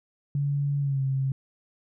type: tone with pitch glide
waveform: sine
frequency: 142.3 to 134.39 Hz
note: C#3 to C3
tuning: +46 to +47 cents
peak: -23 dBFS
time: 0.35-1.32 s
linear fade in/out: 2 ms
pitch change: -99 cents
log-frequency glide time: 0.8-1.02 s
effects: none